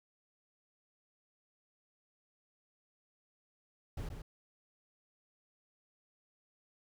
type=noise with echo; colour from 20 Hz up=brown; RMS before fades=-40 dBFS; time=3.97-4.09 s; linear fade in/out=5 ms; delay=130 ms; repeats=1; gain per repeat=-5 dB; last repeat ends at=4.22 s; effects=none